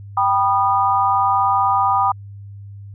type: chord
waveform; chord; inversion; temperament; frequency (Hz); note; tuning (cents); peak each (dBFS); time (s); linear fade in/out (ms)
sine; G augmented; none; just; 784 / 980 / 1225; G5 / B5 / D#6; 0 / -14 / -27; -18; 0.17-2.12; 5
effects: added 100 Hz sine -33 dBFS peak until 2.94 s